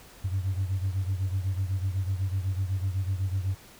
sine beating tone pair, 93.4 / 101.4 Hz, F#2 / G#2, +17 / -41 cents, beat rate 8 Hz, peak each -26 / -30 dBFS, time 0.24-3.55 s, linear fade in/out 10 ms, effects tanh soft clip ceiling -21 dBFS + pink hiss -51 dBFS RMS until 3.79 s

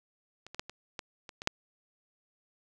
clicks, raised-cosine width 0.2 ms, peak -29 / -26 / -16 / -25 / -20 / -27 / -23 / -8 dBFS, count 8, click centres 0.466 / 0.546 / 0.595 / 0.696 / 0.992 / 1.292 / 1.419 / 1.474 s, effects none

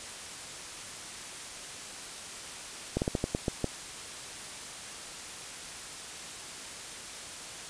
slowing click train, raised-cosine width 2 ms, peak -14 dBFS, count 8, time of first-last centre 2.97-3.643 s, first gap 49 ms, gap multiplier 1.22, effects white hiss -42 dBFS RMS until 7.69 s + resampled to 22050 Hz

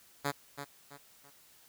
5% pulse tone with echo, 142.2 Hz, C#3, 45 cents sharp, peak -19 dBFS, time 0.24-0.32 s, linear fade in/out 20 ms, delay 330 ms, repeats 3, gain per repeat -9 dB, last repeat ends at 1.31 s, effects white hiss -61 dBFS RMS until 1.68 s

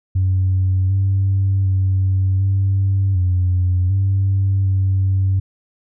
sine tone with pitch steps, 93.7 / 97 / 95 / 97.2 / 90.7 / 97.2 / 95.7 Hz, F#2 / G2 / F#2 / G2 / F#2 / G2 / G2, +22 / -18 / +46 / -14 / -34 / -14 / -41 cents, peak -12 dBFS, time 0.15-5.4 s, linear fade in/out 10 ms, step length 750 ms, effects tanh soft clip ceiling -10 dBFS

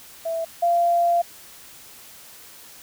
sine tone pair in turn, 659.3 / 689.8 Hz, E5 / F5, 0 / -22 cents, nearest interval minor second, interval 78 cents, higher second, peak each -23 / -16 dBFS, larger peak second, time 0.25-0.45 / 0.62-1.22 s, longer second, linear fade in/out 10 ms, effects white hiss -45 dBFS RMS until 2.82 s

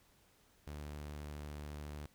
sawtooth tone, 74 Hz, D2, 14 cents sharp, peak -40 dBFS, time 0.67-2.06 s, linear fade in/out 0 ms, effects pink hiss -69 dBFS RMS until 2.14 s

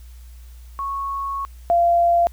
sine tone pair in turn, 1104 / 688.8 Hz, C#6 / F5, -7 / -24 cents, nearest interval minor sixth, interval 817 cents, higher first, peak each -23 / -13 dBFS, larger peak second, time 0.79-1.45 / 1.7-2.27 s, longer first, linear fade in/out 0 ms, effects added 60 Hz sine -38 dBFS peak until 2.32 s + white hiss -55 dBFS RMS until 2.32 s

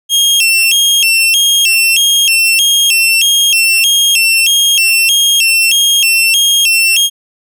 sawtooth tone with vibrato, 2960 Hz, F#7, in tune, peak -4 dBFS, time 0.09-7.1 s, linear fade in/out 50 ms, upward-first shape square, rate 1.6 Hz, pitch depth 160 cents each way, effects none

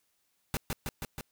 pink noise with echo, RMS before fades -31 dBFS, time 0.54-0.57 s, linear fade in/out 0 ms, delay 160 ms, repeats 4, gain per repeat -2 dB, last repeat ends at 1.21 s, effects white hiss -75 dBFS RMS until 1.31 s

